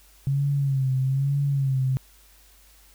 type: tone with vibrato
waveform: sine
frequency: 136.2 Hz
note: C#3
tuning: 30 cents flat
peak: -20 dBFS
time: 0.27-1.97 s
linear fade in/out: 0 ms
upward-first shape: sine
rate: 1.1 Hz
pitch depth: 70 cents each way
effects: added 50 Hz sine -55 dBFS peak until 2.94 s + white hiss -56 dBFS RMS until 2.94 s